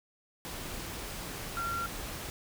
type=tone in noise; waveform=sine; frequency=1374 Hz; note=F6; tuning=29 cents flat; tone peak=-32 dBFS; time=1.57-1.86 s; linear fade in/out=0 ms; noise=pink; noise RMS=-40 dBFS; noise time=0.45-2.3 s; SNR=+5 dB; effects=none

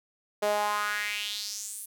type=tone with high-pass filter sweep; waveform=sawtooth; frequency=207.7 Hz; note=G#3; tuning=in tune; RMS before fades=-31 dBFS; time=0.42-1.86 s; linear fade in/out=10 ms; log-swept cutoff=530 to 11000 Hz; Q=3.7; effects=none

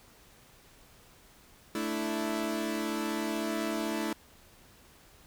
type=chord; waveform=sawtooth; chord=A suspended fourth; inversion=none; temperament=equal; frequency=220 / 293.7 / 329.6 Hz; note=A3 / D4 / E4; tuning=0 / 0 / 0 cents; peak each=-31 / -33 / -30 dBFS; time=1.75-4.13 s; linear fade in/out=2 ms; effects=pink hiss -58 dBFS RMS until 5.26 s

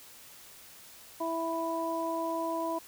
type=harmonic tone; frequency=329.6 Hz; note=E4; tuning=in tune; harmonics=1 / 2 / 3; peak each=-35 / -34 / -34 dBFS; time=1.2-2.79 s; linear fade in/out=10 ms; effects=white hiss -52 dBFS RMS until 2.87 s

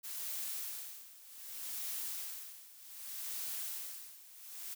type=noise with tremolo; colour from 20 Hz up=blue; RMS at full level=-40 dBFS; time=0.03-4.75 s; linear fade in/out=20 ms; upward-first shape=sine; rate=0.65 Hz; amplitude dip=85%; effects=none

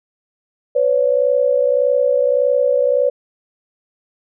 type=tone pair together; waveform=sine; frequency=504 / 565.7 Hz; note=B4 / C#5; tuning=+35 / +35 cents; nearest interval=major second; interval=200 cents; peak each=-15 dBFS; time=0.75-3.1 s; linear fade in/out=10 ms; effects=none

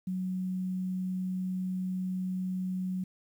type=tone with quantisation; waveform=sine; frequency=185.1 Hz; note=F#3; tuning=1 cent sharp; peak=-30 dBFS; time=0.07-3.04 s; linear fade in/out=5 ms; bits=10; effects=none

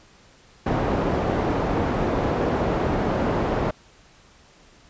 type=low-pass noise; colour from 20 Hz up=white; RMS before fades=-23 dBFS; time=0.66-3.71 s; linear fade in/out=5 ms; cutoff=620 Hz; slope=12 dB/octave; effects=pink hiss -53 dBFS RMS until 4.89 s + resampled to 16000 Hz

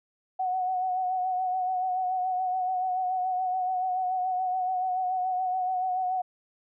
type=tone with vibrato; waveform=sine; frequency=740 Hz; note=F#5; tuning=in tune; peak=-25 dBFS; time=0.39-6.22 s; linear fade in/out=10 ms; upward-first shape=sine; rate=7 Hz; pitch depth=34 cents each way; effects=none

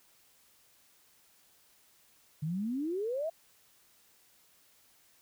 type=exponential sweep; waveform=sine; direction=up; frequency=146.83 to 675 Hz; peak=-31 dBFS; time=2.42-3.3 s; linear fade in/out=10 ms; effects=white hiss -65 dBFS RMS until 5.21 s

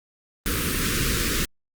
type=band-stop noise; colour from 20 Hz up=pink; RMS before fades=-24 dBFS; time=0.46-1.45 s; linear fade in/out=0 ms; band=490 to 1200 Hz; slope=48 dB/octave; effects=Opus 32 kbps

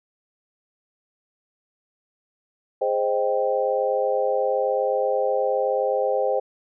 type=chord; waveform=sine; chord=Ab major seventh; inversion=none; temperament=equal; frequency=415.3 / 523.3 / 622.3 / 784 Hz; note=Ab4 / C5 / Eb5 / G5; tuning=0 / 0 / 0 / 0 cents; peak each=-27 / -22 / -27 / -27 dBFS; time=2.81-6.4 s; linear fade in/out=10 ms; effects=none

